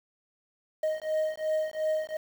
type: beating tone pair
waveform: triangle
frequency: 622.3 / 625.1 Hz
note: D#5 / D#5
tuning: 0 / +8 cents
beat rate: 2.8 Hz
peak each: -28 dBFS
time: 0.83-2.17 s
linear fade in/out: 5 ms
effects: 8-bit

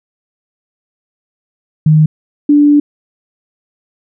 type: tone pair in turn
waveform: sine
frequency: 154.8 / 292.2 Hz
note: D#3 / D4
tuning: -9 / -9 cents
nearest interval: major seventh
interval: 1100 cents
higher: second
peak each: -4 dBFS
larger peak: neither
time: 1.86-2.06 / 2.49-2.8 s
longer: second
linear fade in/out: 5 ms
effects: none

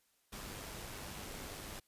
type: noise with amplitude modulation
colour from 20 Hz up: pink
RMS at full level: -45 dBFS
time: 0.32-1.8 s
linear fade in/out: 10 ms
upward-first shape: sine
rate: 101 Hz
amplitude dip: 30%
effects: white hiss -75 dBFS RMS until 1.87 s + resampled to 32000 Hz

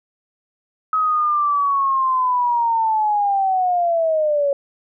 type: linear sweep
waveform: sine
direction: down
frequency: 1277 to 554.4 Hz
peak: -15 dBFS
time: 0.93-4.53 s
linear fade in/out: 2 ms
effects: none

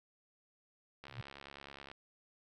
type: click train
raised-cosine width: 0.3 ms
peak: -33 dBFS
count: 62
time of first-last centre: 1.04-1.915 s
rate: 69.7 Hz
type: tone with exponential growth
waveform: sine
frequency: 119.7 Hz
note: A#2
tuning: 46 cents sharp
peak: -36 dBFS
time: 1.08-1.21 s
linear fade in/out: 5 ms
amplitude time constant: 27 ms
effects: none

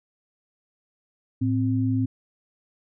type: tone pair together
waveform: sine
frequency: 110 / 261.1 Hz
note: A2 / C4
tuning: 0 / -3 cents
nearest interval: octave + minor third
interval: 1497 cents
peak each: -23 dBFS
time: 1.41-2.06 s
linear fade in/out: 10 ms
effects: none

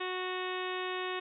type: harmonic tone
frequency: 368 Hz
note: F#4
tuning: 9 cents flat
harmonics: 1 / 2 / 3 / 4 / 5 / 6 / 7 / 8 / 9 / 10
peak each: -37 / -43 / -40 / -47 / -42 / -48 / -44 / -47 / -50 / -47 dBFS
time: 0-1.2 s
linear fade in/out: 10 ms
effects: none

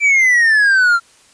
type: exponential sweep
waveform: triangle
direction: down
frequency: 2349 to 1358 Hz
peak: -7 dBFS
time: 0-1 s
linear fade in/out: 50 ms
effects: white hiss -49 dBFS RMS until 1.33 s + resampled to 22050 Hz

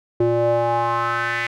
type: tone with band-pass filter sweep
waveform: square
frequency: 117.7 Hz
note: A#2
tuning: 17 cents sharp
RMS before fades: -20 dBFS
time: 0.2-1.47 s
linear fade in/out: 5 ms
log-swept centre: 400 to 2100 Hz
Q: 3.6
effects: none

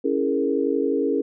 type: chord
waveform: sine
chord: A# half-diminished seventh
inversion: first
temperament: equal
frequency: 277.2 / 329.6 / 415.3 / 466.2 Hz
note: C#4 / E4 / G#4 / A#4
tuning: 0 / 0 / 0 / 0 cents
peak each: -24 / -27 / -24 / -25 dBFS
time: 0.04-1.22 s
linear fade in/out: 10 ms
effects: none

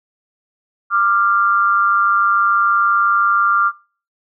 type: tone pair together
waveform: sine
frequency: 1187 / 1386.5 Hz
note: D6 / F6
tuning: +18 / -13 cents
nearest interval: minor third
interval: 269 cents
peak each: -14 dBFS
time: 0.9-3.72 s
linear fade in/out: 50 ms
effects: noise-tail reverb RT60 0.4 s tail -23 dB re dry

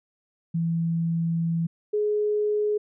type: tone pair in turn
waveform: sine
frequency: 166.3 / 419.8 Hz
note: E3 / G#4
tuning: +16 / +19 cents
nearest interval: octave + major third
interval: 1603 cents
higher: second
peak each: -22 / -21 dBFS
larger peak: second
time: 0.54-1.67 / 1.93-2.78 s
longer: first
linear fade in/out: 10 ms
effects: none

